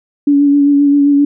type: tone with vibrato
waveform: sine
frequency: 285 Hz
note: C#4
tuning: 48 cents sharp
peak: -6 dBFS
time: 0.27-1.25 s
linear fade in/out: 5 ms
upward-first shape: sine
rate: 7.6 Hz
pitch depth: 21 cents each way
effects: none